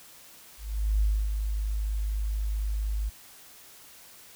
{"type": "tone with ADSR envelope", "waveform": "sine", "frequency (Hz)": 52.1, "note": "G#1", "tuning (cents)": 6, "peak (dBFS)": -20, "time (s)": [0.57, 3.1], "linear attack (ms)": 440, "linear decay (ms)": 270, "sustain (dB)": -6, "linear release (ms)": 18, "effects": ["white hiss -51 dBFS RMS until 4.35 s"]}